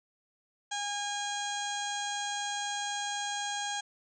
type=harmonic tone; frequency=816 Hz; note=G#5; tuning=31 cents flat; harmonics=1 / 2 / 3 / 4 / 5 / 6 / 7 / 8 / 9 / 10; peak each=-36 / -39 / -47 / -39 / -45 / -52 / -50 / -41 / -47 / -50 dBFS; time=0.71-3.81 s; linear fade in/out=10 ms; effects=none